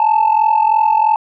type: tone pair together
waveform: sine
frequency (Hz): 855 / 898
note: A5 / A5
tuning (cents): -50 / +35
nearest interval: minor second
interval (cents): 85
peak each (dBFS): -11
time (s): 0-1.16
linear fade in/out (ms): 2
effects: tanh soft clip ceiling -6 dBFS

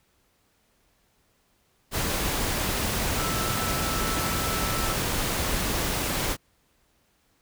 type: tone in noise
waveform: sine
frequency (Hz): 1318.5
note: E6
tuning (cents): 0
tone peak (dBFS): -33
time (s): 3.15-4.97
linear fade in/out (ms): 50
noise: pink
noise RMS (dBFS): -27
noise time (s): 1.91-6.37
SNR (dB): -9
effects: pink hiss -67 dBFS RMS until 7.41 s

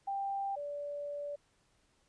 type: tone pair in turn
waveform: sine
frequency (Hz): 790 / 578.9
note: G5 / D5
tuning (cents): +13 / -25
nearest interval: perfect fourth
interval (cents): 538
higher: first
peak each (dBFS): -33 / -37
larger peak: first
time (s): 0.07-0.56 / 0.56-1.36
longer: second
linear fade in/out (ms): 10
effects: pink hiss -72 dBFS RMS until 2.08 s + resampled to 22050 Hz

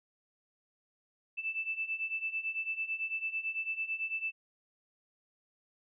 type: beating tone pair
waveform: sine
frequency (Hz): 2637 / 2646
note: E7 / E7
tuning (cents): 0 / +6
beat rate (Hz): 9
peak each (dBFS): -38 / -35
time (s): 1.37-4.32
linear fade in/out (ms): 20
effects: none

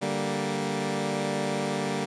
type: chord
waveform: 15% pulse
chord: G minor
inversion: second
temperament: equal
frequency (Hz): 146.83 / 196 / 233.1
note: D3 / G3 / Bb3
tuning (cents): 0 / 0 / 0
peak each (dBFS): -26 / -24 / -25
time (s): 0.01-2.06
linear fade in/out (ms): 20
effects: resampled to 22050 Hz

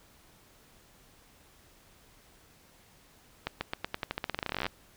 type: accelerating click train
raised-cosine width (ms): 0.3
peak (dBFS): -15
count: 25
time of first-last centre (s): 3.47-4.665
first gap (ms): 140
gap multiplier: 0.89
effects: pink hiss -60 dBFS RMS until 4.96 s

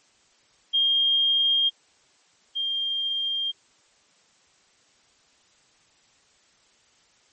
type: tone pair in turn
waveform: sine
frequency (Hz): 3219 / 3200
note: G7 / G7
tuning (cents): +45 / +35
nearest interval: unison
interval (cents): 10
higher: first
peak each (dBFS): -18 / -24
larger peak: first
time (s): 0.73-1.7 / 2.55-3.52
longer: neither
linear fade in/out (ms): 20
effects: white hiss -61 dBFS RMS until 7.32 s + MP3 32 kbps

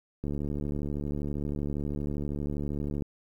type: click train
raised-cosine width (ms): 3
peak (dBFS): -21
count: 203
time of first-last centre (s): 0.24-3.022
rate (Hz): 72.6
effects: 10-bit

